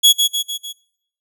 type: tone with echo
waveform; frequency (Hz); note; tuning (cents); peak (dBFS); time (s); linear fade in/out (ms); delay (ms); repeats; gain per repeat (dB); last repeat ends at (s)
sawtooth; 3349; G#7; +14; -4; 0.03-0.13; 20; 150; 4; -5; 0.73
effects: noise-tail reverb RT60 0.7 s tail -23 dB re dry